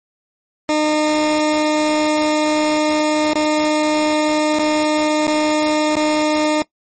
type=tone with dropouts; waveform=20% pulse; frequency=304.8 Hz; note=D#4; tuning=36 cents flat; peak=-9 dBFS; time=0.69-6.62 s; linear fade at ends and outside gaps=1 ms; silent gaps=3.334-3.355 / 4.588-4.594 / 5.27-5.277 / 5.956-5.966 s; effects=noise-tail reverb RT60 0.1 s tail -20 dB re dry + MP3 32 kbps